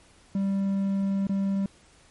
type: tone with dropouts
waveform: triangle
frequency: 196 Hz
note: G3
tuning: in tune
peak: -21 dBFS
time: 0.35-1.66 s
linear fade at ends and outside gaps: 2 ms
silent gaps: 1.27-1.294 s
effects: pink hiss -57 dBFS RMS until 2.1 s + MP3 48 kbps